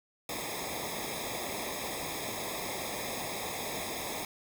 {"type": "noise with comb filter", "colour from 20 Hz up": "pink", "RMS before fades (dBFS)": -37, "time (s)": [0.29, 4.25], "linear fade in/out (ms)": 2, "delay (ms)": 0.68, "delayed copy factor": -0.95, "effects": []}